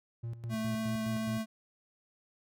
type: tone with tremolo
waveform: triangle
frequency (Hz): 116.54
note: A#2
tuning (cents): 0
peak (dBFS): -33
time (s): 0.23-1.4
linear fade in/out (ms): 10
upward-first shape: square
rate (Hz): 4.8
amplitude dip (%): 70
type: tone with vibrato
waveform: square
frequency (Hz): 220.6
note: A3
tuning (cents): +5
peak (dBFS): -33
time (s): 0.49-1.46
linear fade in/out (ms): 50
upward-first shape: triangle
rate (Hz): 7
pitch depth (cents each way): 10
effects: none